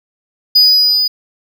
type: tone with level ramp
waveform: triangle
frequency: 4949 Hz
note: D#8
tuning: 10 cents flat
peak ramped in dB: -3 to -10 dBFS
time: 0.55-1.08 s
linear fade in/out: 10 ms
effects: none